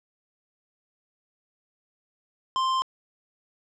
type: tone with hard clipping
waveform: triangle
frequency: 1046.5 Hz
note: C6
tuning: in tune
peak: -24 dBFS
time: 2.56-2.82 s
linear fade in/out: 0 ms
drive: 16 dB
effects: low-pass 7000 Hz 12 dB/octave